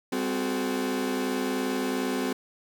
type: tone cluster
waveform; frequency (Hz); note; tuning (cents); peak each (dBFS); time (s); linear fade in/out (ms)
40% pulse; 199.4 / 258.9 / 368.3 / 431; G3 / C4 / F#4 / A4; +30 / -18 / -8 / -36; -35 / -28 / -32 / -33; 0.12-2.33; 5
effects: none